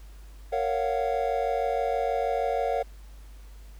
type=chord; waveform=triangle; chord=Gb major seventh; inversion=first; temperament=just; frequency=462.5 / 555 / 693.7 / 740 Hz; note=Bb4 / Db5 / F5 / Gb5; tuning=-14 / +2 / -12 / 0 cents; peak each=-28 dBFS; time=0.52-2.83 s; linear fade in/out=10 ms; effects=added 50 Hz sine -43 dBFS peak until 3.79 s + pink hiss -58 dBFS RMS until 3.79 s